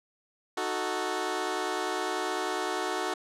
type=chord; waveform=15% pulse; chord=D# diminished; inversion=none; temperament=equal; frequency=311.1 / 370 / 440 Hz; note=D#4 / F#4 / A4; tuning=0 / 0 / 0 cents; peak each=-30 / -25 / -28 dBFS; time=0.57-3.14 s; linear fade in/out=5 ms; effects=low-pass 9000 Hz 12 dB/octave